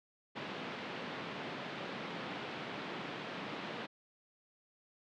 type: band-pass noise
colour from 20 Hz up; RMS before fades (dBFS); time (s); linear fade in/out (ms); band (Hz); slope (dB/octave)
pink; -43; 0.35-3.87; 20; 160 to 3600; 24
effects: none